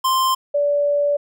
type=tone pair in turn; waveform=square / sine; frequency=1046.5 / 578.2 Hz; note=C6 / D5; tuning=0 / -27 cents; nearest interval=minor seventh; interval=1027 cents; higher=first; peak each=-16 / -15 dBFS; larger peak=second; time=0.04-0.35 / 0.54-1.17 s; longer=second; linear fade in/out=10 ms; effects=none